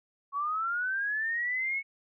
sine linear sweep, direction up, 1104 to 2217 Hz, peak -28 dBFS, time 0.32-1.83 s, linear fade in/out 50 ms, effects none

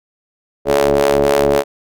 sawtooth ring-modulated tone, 70.6 Hz, C#2, 32 cents sharp, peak -4 dBFS, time 0.65-1.64 s, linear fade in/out 50 ms, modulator 496 Hz, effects none

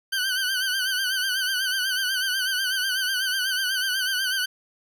20% pulse tone with vibrato, 1527 Hz, G6, 46 cents flat, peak -18 dBFS, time 0.12-4.46 s, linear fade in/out 10 ms, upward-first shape sine, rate 8.1 Hz, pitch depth 69 cents each way, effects none

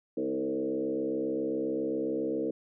sine tone with frequency modulation, 387.8 Hz, G4, 19 cents flat, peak -28 dBFS, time 0.17-2.51 s, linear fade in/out 5 ms, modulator 67.4 Hz, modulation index 2, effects none

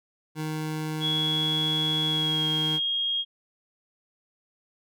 25% pulse tone, 155.56 Hz, D#3, in tune, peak -25 dBFS, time 0.35-2.8 s, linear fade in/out 50 ms
sine tone with pitch glide, 3356 to 3257 Hz, G#7 to G#7, +17 to -34 cents, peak -24 dBFS, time 1-3.25 s, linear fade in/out 50 ms, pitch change -51 cents, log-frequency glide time 2.07-2.47 s
effects none

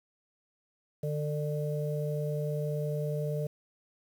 harmonic tone, 149.1 Hz, D3, 27 cents sharp, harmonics 1 / 3 / 4, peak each -31 / -36 / -37 dBFS, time 1.03-3.47 s, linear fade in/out 5 ms, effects 9-bit

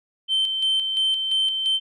sine tone with tremolo, 3101 Hz, G7, 19 cents flat, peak -16 dBFS, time 0.28-1.8 s, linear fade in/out 50 ms, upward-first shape square, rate 2.9 Hz, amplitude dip 50%, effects tanh soft clip ceiling -16 dBFS

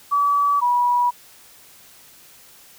sine tone pair in turn, 1146 / 972.3 Hz, D6 / B5, -43 / -27 cents, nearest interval minor third, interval 284 cents, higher first, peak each -15 dBFS, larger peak neither, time 0.11-0.61 / 0.61-1.11 s, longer neither, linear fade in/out 20 ms, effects white hiss -48 dBFS RMS until 2.78 s

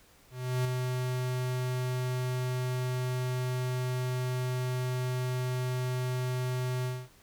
square tone with ADSR envelope, 126.6 Hz, B2, 43 cents sharp, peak -26 dBFS, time 0.3-7.09 s, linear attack 350 ms, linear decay 5 ms, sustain -4 dB, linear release 240 ms, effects pink hiss -60 dBFS RMS until 7.22 s

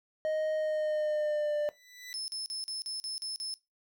triangle tone with pitch glide, 622.3 to 594.2 Hz, D#5 to D5, 0 to +20 cents, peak -26 dBFS, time 0.25-1.69 s, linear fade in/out 0 ms, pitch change -80 cents, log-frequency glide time 0.55-1.56 s
20% pulse tone with exponential growth, 1981 Hz, B6, 5 cents sharp, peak -35 dBFS, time 1.48-2.13 s, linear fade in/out 0 ms, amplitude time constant 140 ms
35% pulse tone bursts, 5240 Hz, E8, 11 cents flat, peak -32 dBFS, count 8, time 2.14-3.54 s, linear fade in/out 0 ms, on 140 ms, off 40 ms
effects noise-tail reverb RT60 0.2 s tail -17 dB re dry

